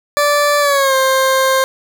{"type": "tone with pitch glide", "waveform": "20% pulse", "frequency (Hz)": [583, 528.5], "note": ["D5", "C5"], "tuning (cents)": [-13, 17], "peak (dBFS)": -6, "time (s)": [0.17, 1.64], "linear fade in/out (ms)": 0, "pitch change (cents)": -170, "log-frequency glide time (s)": [0.6, 0.95], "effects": []}